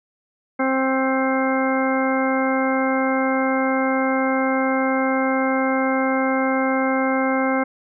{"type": "harmonic tone with a mistuned harmonic", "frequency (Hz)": 264.3, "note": "C4", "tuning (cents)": 18, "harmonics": [1, 2, 3, 4, 5, 6, 8], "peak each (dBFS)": [-21, -23, -26, -29, -29, -29, -28], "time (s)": [0.59, 7.64], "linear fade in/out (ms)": 10, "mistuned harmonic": 6, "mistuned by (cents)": -15, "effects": []}